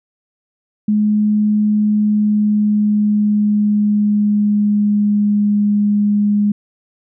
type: tone with pitch glide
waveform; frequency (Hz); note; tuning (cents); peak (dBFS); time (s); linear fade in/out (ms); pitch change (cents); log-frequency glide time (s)
sine; 210.7 to 206.4; G#3 to G#3; +25 to -10; -11; 0.88-6.52; 5; -35; 1.78-5.56
effects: none